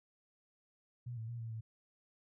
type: tone with pitch steps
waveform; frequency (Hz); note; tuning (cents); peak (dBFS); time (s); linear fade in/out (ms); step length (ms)
sine; 121.3 / 111.9 / 118.3 / 114 / 111.5; B2 / A2 / A#2 / A#2 / A2; -31 / +30 / +26 / -38 / +23; -40; 1.06-1.61; 10; 110
effects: none